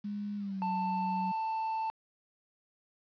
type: tone with pitch glide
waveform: sine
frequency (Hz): 205.4 to 187.27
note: G#3 to F#3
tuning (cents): -19 to +21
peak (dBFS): -34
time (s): 0.04-1.32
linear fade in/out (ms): 10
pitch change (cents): -160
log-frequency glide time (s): 0.37-0.65
type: tone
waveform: triangle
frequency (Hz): 887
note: A5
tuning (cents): +14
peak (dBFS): -29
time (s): 0.62-1.9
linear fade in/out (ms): 0
effects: resampled to 11025 Hz + 10-bit